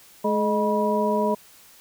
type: tone cluster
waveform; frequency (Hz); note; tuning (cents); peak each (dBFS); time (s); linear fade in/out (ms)
sine; 212.3 / 425.3 / 619 / 972; G#3 / G#4 / D#5 / B5; +38 / +41 / -9 / -28; -25; 0.24-1.35; 10
effects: white hiss -51 dBFS RMS until 1.8 s